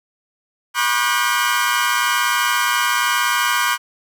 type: tone cluster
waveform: 30% pulse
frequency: 973 / 1090 / 1193 / 1458 / 1579 Hz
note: B5 / C#6 / D6 / F#6 / G6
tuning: -26 / -29 / +27 / -26 / +12 cents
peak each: -20 dBFS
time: 0.74-3.78 s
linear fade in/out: 50 ms
effects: none